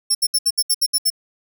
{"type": "tone bursts", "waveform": "20% pulse", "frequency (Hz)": 5400, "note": "E8", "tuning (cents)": 41, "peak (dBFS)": -9, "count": 9, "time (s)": [0.1, 1.102], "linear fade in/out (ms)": 10, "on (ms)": 50, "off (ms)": 69, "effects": []}